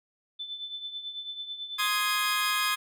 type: tone with tremolo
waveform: sine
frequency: 3520 Hz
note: A7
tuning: in tune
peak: -32 dBFS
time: 0.39-1.88 s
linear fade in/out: 10 ms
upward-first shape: triangle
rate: 9.1 Hz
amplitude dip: 70%
type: chord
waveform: 20% pulse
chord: Ab major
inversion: first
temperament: equal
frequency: 1046.5 / 1244.5 / 1661.2 Hz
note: C6 / Eb6 / Ab6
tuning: 0 / 0 / 0 cents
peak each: -26 / -24 / -25 dBFS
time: 1.78-2.76 s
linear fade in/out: 20 ms
effects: none